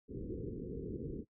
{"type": "low-pass noise", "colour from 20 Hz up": "white", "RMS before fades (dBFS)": -42, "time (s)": [0.08, 1.25], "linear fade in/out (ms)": 50, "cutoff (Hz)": 470, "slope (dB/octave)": 96, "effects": ["noise-tail reverb RT60 0.1 s tail -21 dB re dry"]}